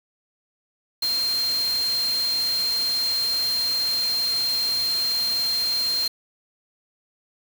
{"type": "tone in noise", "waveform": "sine", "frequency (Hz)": 4186, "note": "C8", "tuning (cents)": 0, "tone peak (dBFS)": -21, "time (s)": [1.02, 6.08], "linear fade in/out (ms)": 5, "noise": "white", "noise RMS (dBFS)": -33, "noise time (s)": [1.02, 6.08], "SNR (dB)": 9, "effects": []}